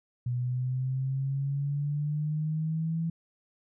sine exponential sweep, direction up, 122 to 165.9 Hz, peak -27 dBFS, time 0.26-3.1 s, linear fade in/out 5 ms, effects none

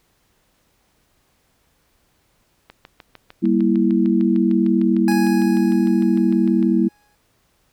click train, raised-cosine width 0.3 ms, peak -23 dBFS, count 27, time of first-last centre 2.7-6.627 s, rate 6.62 Hz
sine chord, E diminished, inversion first, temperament equal with one note detuned, 196 / 235.4 / 329.6 Hz, G3 / Bb3 / E4, 0 / +17 / 0 cents, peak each -18 dBFS, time 3.42-6.89 s, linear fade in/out 20 ms
25% pulse tone with exponential decay, 830.6 Hz, G#5, in tune, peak -18 dBFS, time 5.08-7.15 s, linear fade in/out 1 ms, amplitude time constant 450 ms
effects pink hiss -63 dBFS RMS until 7.72 s

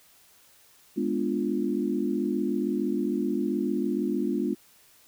sine chord, G# diminished seventh, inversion none, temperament equal, 207.7 / 246.9 / 293.7 / 349.2 Hz, G#3 / B3 / D4 / F4, 0 / 0 / 0 / 0 cents, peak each -30 dBFS, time 0.96-4.55 s, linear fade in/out 20 ms, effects white hiss -58 dBFS RMS until 5.07 s

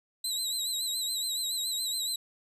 25% pulse tone with vibrato, 3951 Hz, B7, in tune, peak -25 dBFS, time 0.24-2.16 s, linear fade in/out 5 ms, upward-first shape sine, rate 7.1 Hz, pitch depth 72 cents each way, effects none

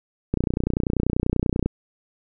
click train, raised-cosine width 3 ms, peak -8 dBFS, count 41, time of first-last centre 0.34-1.66 s, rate 30.3 Hz, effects none

